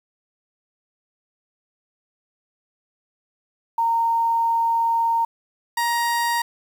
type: tone pair in turn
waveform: sine / 30% pulse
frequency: 921 / 942 Hz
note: A#5 / A#5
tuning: -21 / +18 cents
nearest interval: unison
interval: 39 cents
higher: second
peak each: -17 dBFS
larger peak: neither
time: 3.78-5.25 / 5.77-6.42 s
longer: first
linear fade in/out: 5 ms
effects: 8-bit